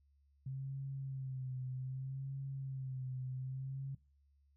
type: tone with vibrato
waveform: sine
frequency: 132.4 Hz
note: C3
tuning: 21 cents sharp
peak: -39 dBFS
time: 0.46-3.95 s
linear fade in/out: 5 ms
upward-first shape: sine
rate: 0.64 Hz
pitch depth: 52 cents each way
effects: noise-tail reverb RT60 0.3 s tail -20 dB re dry + added 70 Hz sine -68 dBFS peak until 4.56 s